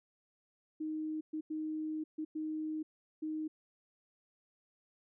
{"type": "tone bursts at uneven times", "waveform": "sine", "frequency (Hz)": 311.2, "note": "D#4", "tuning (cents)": 0, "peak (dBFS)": -35, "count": 6, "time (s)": [[0.8, 1.21], [1.33, 1.41], [1.5, 2.04], [2.18, 2.25], [2.35, 2.83], [3.22, 3.48]], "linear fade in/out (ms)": 10, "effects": []}